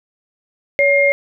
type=tone pair together; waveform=sine; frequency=563.1 / 2126 Hz; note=C#5 / C7; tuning=+27 / +27 cents; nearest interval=octave + major seventh; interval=2300 cents; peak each=-13 dBFS; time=0.79-1.12 s; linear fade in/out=0 ms; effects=none